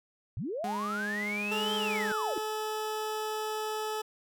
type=linear two-way sweep; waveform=sine; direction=up then down; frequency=82.9 to 3200 to 295 Hz; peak=-32 dBFS; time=0.37-2.38 s; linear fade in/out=0 ms; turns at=1.75 s
type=tone with pitch glide; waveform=sawtooth; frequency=207.7 to 205.4 Hz; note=G#3 to G#3; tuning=0 to -19 cents; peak=-31 dBFS; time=0.64-2.12 s; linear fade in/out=2 ms; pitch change=-19 cents; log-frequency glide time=1.12-1.76 s
type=tone; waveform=20% pulse; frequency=431.5 Hz; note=A4; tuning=34 cents flat; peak=-27 dBFS; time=1.51-4.02 s; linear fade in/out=10 ms
effects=none